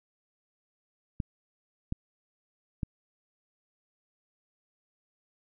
clicks, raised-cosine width 5 ms, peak -18 dBFS, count 3, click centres 1.202 / 1.924 / 2.832 s, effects none

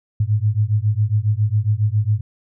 sine beating tone pair, 102.6 / 109.9 Hz, G#2 / A2, -21 / -2 cents, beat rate 7.3 Hz, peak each -18 dBFS, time 0.2-2.21 s, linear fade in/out 5 ms, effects none

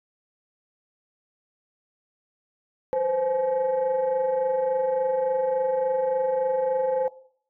sine tone cluster, 498.5 / 522 / 852 Hz, B4 / C5 / G#5, +16 / -4 / +44 cents, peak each -29 / -22 / -29 dBFS, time 2.93-7.08 s, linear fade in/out 0 ms, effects noise-tail reverb RT60 0.6 s tail -18 dB re dry + tanh soft clip ceiling -16 dBFS

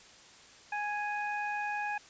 harmonic tone, 830.6 Hz, G#5, in tune, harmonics 1 / 2 / 3, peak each -34 / -37 / -40 dBFS, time 0.72-1.98 s, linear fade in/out 5 ms, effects white hiss -55 dBFS RMS until 2.09 s + resampled to 16000 Hz

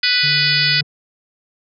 harmonic tone, 494.7 Hz, B4, 3 cents sharp, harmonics 3 / 4 / 5 / 6 / 7 / 8 / 9 / 10, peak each -22 / -21 / -22 / -25 / -23 / -25 / -19 / -20 dBFS, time 0.03-0.81 s, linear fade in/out 5 ms
triangle tone, 146.83 Hz, D3, in tune, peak -22 dBFS, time 0.23-0.83 s, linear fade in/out 10 ms
effects none

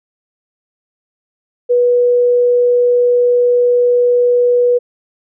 sine tone, 487.9 Hz, B4, 21 cents flat, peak -8 dBFS, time 1.69-4.79 s, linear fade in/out 20 ms, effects none

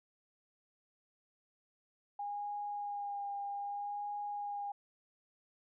sine tone with vibrato, 814 Hz, G#5, 35 cents flat, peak -37 dBFS, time 2.19-4.72 s, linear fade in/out 5 ms, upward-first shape sine, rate 0.63 Hz, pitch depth 19 cents each way, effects none

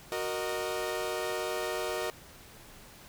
sawtooth chord, D# minor, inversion first, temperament equal with one note detuned, 370 / 466.2 / 615.8 Hz, F#4 / A#4 / D#5, 0 / 0 / -18 cents, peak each -32 dBFS, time 0.12-2.1 s, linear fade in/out 0 ms, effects pink hiss -52 dBFS RMS until 3.08 s

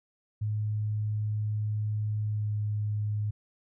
sine tone with pitch glide, 106.3 to 105.14 Hz, G#2 to G#2, +41 to +22 cents, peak -27 dBFS, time 0.41-3.31 s, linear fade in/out 10 ms, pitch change -19 cents, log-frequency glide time 2.26-2.54 s, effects none

